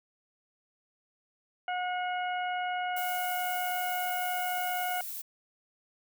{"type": "harmonic tone", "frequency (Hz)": 725, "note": "F#5", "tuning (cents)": -35, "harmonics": [1, 2, 3, 4], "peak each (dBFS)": [-31, -37, -41, -43], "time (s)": [1.68, 5.01], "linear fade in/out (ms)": 2}
{"type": "noise", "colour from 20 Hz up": "violet", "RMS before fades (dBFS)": -39, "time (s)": [2.96, 5.22], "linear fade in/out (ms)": 10}
{"effects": []}